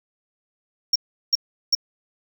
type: tone bursts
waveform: triangle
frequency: 5550 Hz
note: F8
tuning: 12 cents flat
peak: -13 dBFS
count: 3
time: 0.93-1.751 s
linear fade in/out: 5 ms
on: 27 ms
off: 370 ms
effects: none